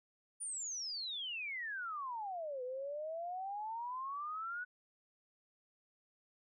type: exponential two-way sweep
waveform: sine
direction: down then up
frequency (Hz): 9650 to 493.9 to 1492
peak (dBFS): -39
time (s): 0.4-4.65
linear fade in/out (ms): 20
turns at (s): 2.63
effects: none